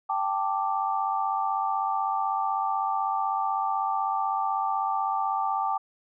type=chord; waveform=sine; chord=G suspended second; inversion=none; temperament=equal; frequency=784 / 880 / 1174.7 Hz; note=G5 / A5 / D6; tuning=0 / 0 / 0 cents; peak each=-28 / -29 / -29 dBFS; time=0.09-5.78 s; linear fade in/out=10 ms; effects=none